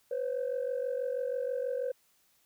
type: tone pair together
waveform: sine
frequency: 496.8 / 543 Hz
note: B4 / C#5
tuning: +10 / -36 cents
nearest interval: major second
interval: 154 cents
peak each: -31 / -33 dBFS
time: 0.11-1.92 s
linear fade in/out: 5 ms
effects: tanh soft clip ceiling -26 dBFS + white hiss -69 dBFS RMS until 2.45 s